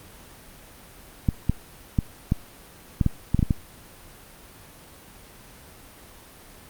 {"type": "clicks", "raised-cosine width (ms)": 5, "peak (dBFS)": -7, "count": 10, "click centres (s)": [1.288, 1.496, 1.988, 2.321, 3.012, 3.063, 3.346, 3.392, 3.428, 3.508], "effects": ["pink hiss -47 dBFS RMS until 6.69 s", "Opus 32 kbps"]}